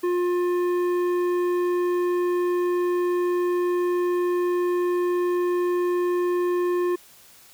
sine tone with tanh clipping, 354.6 Hz, F4, 26 cents sharp, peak -22 dBFS, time 0.03-6.96 s, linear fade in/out 10 ms, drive 11 dB, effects white hiss -51 dBFS RMS until 7.53 s

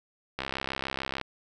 click train, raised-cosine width 0.3 ms, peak -15 dBFS, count 56, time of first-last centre 0.39-1.213 s, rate 66.8 Hz, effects none

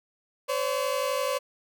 30% pulse tone pair together, 516.3 / 568 Hz, C5 / C#5, -23 / +42 cents, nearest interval major second, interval 165 cents, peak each -26 dBFS, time 0.48-1.39 s, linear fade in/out 20 ms, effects none

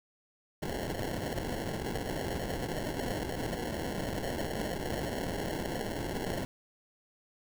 blue noise with sample-and-hold, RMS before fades -35 dBFS, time 0.62-6.45 s, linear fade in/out 2 ms, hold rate 1225 Hz, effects none

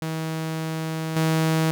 sawtooth tone with level steps, 160 Hz, D#3, 49 cents sharp, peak -22 / -15 dBFS, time 0.02-1.71 s, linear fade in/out 0 ms, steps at 1.16 s, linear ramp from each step 5 ms, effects none

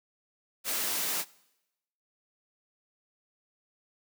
white noise, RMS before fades -31 dBFS, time 0.64-1.25 s, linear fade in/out 50 ms, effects noise-tail reverb RT60 0.9 s tail -22 dB re dry + high-pass 200 Hz 12 dB/octave

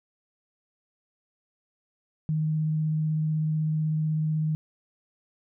sine tone with vibrato, 155.56 Hz, D#3, in tune, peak -23 dBFS, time 2.29-4.55 s, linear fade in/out 0 ms, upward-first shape sine, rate 16 Hz, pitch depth 10 cents each way, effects none

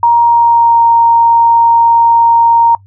sine tone with pitch glide, 940 to 929.2 Hz, A#5 to A#5, +14 to -6 cents, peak -4 dBFS, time 0.03-2.75 s, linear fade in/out 2 ms, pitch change -20 cents, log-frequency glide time 0.23-0.82 s, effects noise-tail reverb RT60 0.1 s tail -22 dB re dry + added 98 Hz sine -38 dBFS peak until 2.86 s

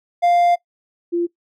triangle / sine tone pair in turn, 698.5 / 344.6 Hz, F5 / F4, 0 / -23 cents, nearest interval octave, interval 1223 cents, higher first, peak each -10 / -16 dBFS, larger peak first, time 0.22-0.56 / 1.12-1.27 s, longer first, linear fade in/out 20 ms, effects noise-tail reverb RT60 0.1 s tail -19 dB re dry

